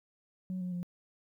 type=tone with pitch steps; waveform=sine; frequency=185 / 180.67 / 176.44 Hz; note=F#3 / F#3 / F3; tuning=0 / -41 / +18 cents; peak=-32 dBFS; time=0.5-0.83 s; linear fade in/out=0 ms; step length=110 ms; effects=tanh soft clip ceiling -31 dBFS + 12-bit